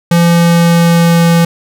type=tone with pitch glide; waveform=square; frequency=170.6 to 168.74 Hz; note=F3 to E3; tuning=-40 to +41 cents; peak=-6 dBFS; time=0.11-1.45 s; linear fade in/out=5 ms; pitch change=-19 cents; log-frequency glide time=0.23-1.25 s; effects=none